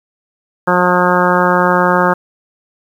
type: harmonic tone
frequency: 179.3 Hz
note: F3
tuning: 46 cents sharp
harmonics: 1 / 2 / 3 / 4 / 5 / 6 / 7 / 8 / 9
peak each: -17 / -18 / -16 / -21 / -16 / -19 / -17 / -20 / -20 dBFS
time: 0.67-2.14 s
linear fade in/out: 10 ms
effects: 7-bit